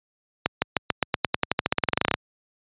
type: accelerating click train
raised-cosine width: 0.3 ms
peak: -3 dBFS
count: 23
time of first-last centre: 0.46-2.141 s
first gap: 160 ms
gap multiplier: 0.92
effects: high-pass 80 Hz 12 dB/octave + resampled to 8000 Hz

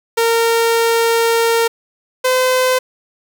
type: tone pair in turn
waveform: sawtooth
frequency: 460.3 / 511.5 Hz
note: A#4 / C5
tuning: -22 / -39 cents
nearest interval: major second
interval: 183 cents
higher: second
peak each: -8 dBFS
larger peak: neither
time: 0.17-1.68 / 2.24-2.79 s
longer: first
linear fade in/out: 10 ms
effects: 7-bit

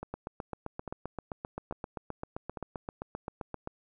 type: two click trains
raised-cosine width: 1 ms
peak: -24 / -22 dBFS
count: 4 / 28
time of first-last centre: 0.03-2.572 / 0.14-3.674 s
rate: 1.18 / 7.64 Hz
effects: none

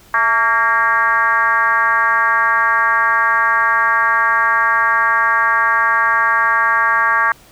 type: tone with frequency modulation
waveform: sine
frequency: 1380 Hz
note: F6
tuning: 21 cents flat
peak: -11 dBFS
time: 0.14-7.32 s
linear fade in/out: 2 ms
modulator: 240 Hz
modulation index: 1.9
effects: pink hiss -46 dBFS RMS until 7.51 s

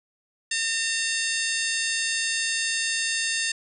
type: harmonic tone with a mistuned harmonic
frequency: 908 Hz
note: A#5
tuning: 46 cents flat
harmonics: 2 / 3 / 4 / 5 / 6 / 7 / 8 / 9 / 10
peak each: -29 / -31 / -32 / -33 / -34 / -34 / -35 / -36 / -36 dBFS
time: 0.51-3.52 s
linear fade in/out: 5 ms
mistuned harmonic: 6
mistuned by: -100 cents
effects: none

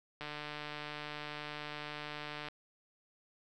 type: click train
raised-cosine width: 0.3 ms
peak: -26 dBFS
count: 340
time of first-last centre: 0.21-2.485 s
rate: 149 Hz
effects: none

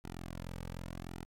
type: tone with flanger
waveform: sawtooth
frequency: 43.33 Hz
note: F1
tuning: 13 cents flat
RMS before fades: -44 dBFS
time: 0.04-1.25 s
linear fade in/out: 0 ms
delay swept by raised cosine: 1.8 to 2.9 ms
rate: 0.85 Hz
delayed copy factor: -1
effects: AAC 64 kbps

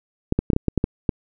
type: clicks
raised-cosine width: 3 ms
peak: -5 dBFS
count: 9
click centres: 0.324 / 0.39 / 0.502 / 0.533 / 0.564 / 0.683 / 0.777 / 0.841 / 1.092 s
effects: none

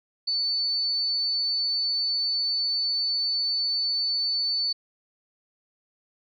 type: tone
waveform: sine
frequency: 4496 Hz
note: C#8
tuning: 24 cents sharp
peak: -23 dBFS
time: 0.27-4.73 s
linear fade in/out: 10 ms
effects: none

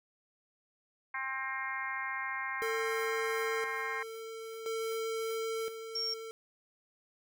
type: harmonic tone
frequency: 265.6 Hz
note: C4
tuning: 26 cents sharp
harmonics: 3 / 4 / 5 / 6 / 7 / 8 / 9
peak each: -46 / -39 / -49 / -41 / -41 / -40 / -51 dBFS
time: 1.14-4.03 s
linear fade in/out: 5 ms
type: tone with tremolo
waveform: square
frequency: 448.7 Hz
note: A4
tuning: 34 cents sharp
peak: -34 dBFS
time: 2.62-6.31 s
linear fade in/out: 0 ms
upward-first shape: square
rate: 0.49 Hz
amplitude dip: 60%
type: tone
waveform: sine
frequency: 5530 Hz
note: F8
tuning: 18 cents flat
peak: -32 dBFS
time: 5.95-6.14 s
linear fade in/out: 5 ms
effects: none

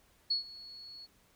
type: tone with ADSR envelope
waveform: sine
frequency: 4370 Hz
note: C#8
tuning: 26 cents flat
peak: -26 dBFS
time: 0.3-1.07 s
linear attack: 10 ms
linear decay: 120 ms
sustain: -20 dB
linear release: 29 ms
effects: pink hiss -67 dBFS RMS until 1.35 s

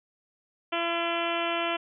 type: harmonic tone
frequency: 338.6 Hz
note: E4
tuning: 46 cents sharp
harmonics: 1 / 2 / 3 / 4 / 5 / 6 / 7 / 8 / 9 / 10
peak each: -34 / -31 / -35 / -34 / -40 / -40 / -36 / -36 / -36 / -44 dBFS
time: 0.72-1.77 s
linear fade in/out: 10 ms
effects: none

